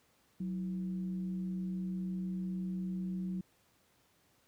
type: tone with frequency modulation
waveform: sine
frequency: 185 Hz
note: F#3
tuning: in tune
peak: -34 dBFS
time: 0.4-3.41 s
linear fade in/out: 5 ms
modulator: 142 Hz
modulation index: 0.37
effects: pink hiss -70 dBFS RMS until 4.47 s + high-pass 80 Hz 12 dB/octave